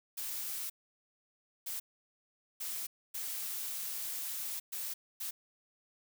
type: noise bursts at uneven times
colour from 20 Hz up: blue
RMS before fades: -39 dBFS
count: 6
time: 0.17-0.7 / 1.66-1.8 / 2.6-2.87 / 3.14-4.6 / 4.72-4.94 / 5.2-5.31 s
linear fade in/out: 10 ms
effects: none